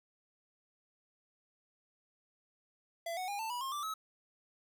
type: tone with pitch steps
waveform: square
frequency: 674 / 739.3 / 810.8 / 889.3 / 975.5 / 1069.9 / 1173.5 / 1287.1 Hz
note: E5 / F#5 / G#5 / A5 / B5 / C6 / D6 / E6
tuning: +38 / -2 / -42 / +18 / -22 / +38 / -2 / -42 cents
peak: -37 dBFS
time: 3.06-3.94 s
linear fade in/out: 5 ms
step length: 110 ms
effects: 11-bit